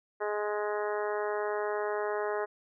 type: harmonic tone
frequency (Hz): 209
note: G#3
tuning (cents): +11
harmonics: 2 / 3 / 4 / 5 / 6 / 7 / 8 / 9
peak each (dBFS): -32 / -36 / -38 / -40 / -42 / -43 / -44 / -45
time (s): 0.2-2.46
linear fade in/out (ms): 20
effects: none